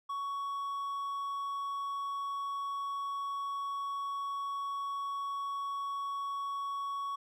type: tone with hard clipping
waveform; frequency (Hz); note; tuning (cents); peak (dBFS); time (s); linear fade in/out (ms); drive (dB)
triangle; 1117; C#6; +13; -35; 0.09-7.16; 10; 6
effects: none